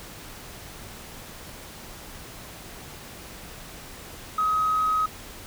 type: tone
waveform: triangle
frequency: 1266 Hz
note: D#6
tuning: 30 cents sharp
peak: -17 dBFS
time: 4.38-5.06 s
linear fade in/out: 5 ms
effects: tanh soft clip ceiling -18 dBFS + pink hiss -42 dBFS RMS until 5.46 s